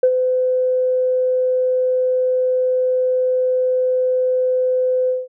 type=tone with ADSR envelope; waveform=sine; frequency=509 Hz; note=C5; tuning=48 cents flat; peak=-7 dBFS; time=0.03-5.28 s; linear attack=4 ms; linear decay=65 ms; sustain=-7 dB; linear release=190 ms; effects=tanh soft clip ceiling -4 dBFS